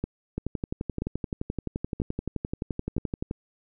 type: two click trains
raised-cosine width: 3 ms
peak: -15 / -16 dBFS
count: 4 / 35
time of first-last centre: 0.04-2.981 / 0.38-3.311 s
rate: 1.02 / 11.6 Hz
effects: none